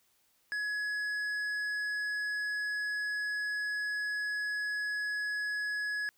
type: tone with tanh clipping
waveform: sine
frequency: 1685 Hz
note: G#6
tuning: 25 cents sharp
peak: -33 dBFS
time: 0.52-6.09 s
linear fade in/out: 0 ms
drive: 8 dB
effects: white hiss -71 dBFS RMS until 6.17 s